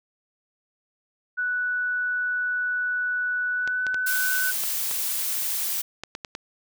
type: tone with pitch glide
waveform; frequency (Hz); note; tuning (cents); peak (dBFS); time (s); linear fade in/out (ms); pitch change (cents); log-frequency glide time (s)
sine; 1480 to 1503.3; F#6 to F#6; 0 to +27; -23; 1.37-4.52; 20; +27; 3.52-3.89
type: clicks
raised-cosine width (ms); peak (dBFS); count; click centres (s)
0.2; -16; 9; 3.676 / 3.867 / 3.944 / 4.637 / 4.912 / 6.036 / 6.151 / 6.248 / 6.351
type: noise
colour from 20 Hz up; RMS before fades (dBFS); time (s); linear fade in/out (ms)
blue; -27; 4.06-5.82; 10
effects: none